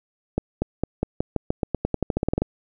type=accelerating click train; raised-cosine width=2 ms; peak=-8 dBFS; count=19; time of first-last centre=0.38-2.42 s; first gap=240 ms; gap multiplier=0.9; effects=none